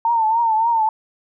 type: tone with vibrato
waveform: sine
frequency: 904 Hz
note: A5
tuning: 47 cents sharp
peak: -14 dBFS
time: 0.05-0.89 s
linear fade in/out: 2 ms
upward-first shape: triangle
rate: 3.5 Hz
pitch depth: 87 cents each way
effects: none